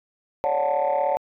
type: chord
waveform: sine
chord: D major seventh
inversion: third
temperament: just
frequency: 550.6 / 587.3 / 734.2 / 881 Hz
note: C#5 / D5 / F#5 / A5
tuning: -12 / 0 / -14 / +2 cents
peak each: -24 dBFS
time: 0.44-1.17 s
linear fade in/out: 0 ms
effects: tanh soft clip ceiling -14 dBFS